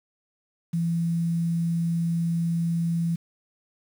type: tone with quantisation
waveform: sine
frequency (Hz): 168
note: E3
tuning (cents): +33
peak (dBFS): -22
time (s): 0.73-3.16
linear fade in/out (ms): 10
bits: 8
effects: none